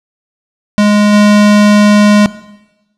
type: tone with level steps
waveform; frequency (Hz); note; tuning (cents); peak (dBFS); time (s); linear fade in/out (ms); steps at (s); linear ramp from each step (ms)
square; 207.7; G#3; 0; -6 / -4; 0.78-2.26; 0; 1.12; 20
effects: noise-tail reverb RT60 1.0 s tail -17 dB re dry + low-pass 7000 Hz 12 dB/octave